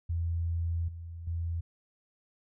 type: tone with level steps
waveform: sine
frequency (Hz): 84.1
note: E2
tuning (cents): +35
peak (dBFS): -28 / -39 / -30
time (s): 0.09-1.61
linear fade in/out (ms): 10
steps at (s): 0.88 / 1.27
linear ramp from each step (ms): 5
effects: none